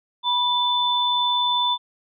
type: tone pair together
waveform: sine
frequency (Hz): 979 / 3518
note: B5 / A7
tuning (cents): -15 / -1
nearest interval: octave + minor seventh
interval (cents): 2214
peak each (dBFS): -21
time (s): 0.23-1.78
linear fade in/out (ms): 50
effects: none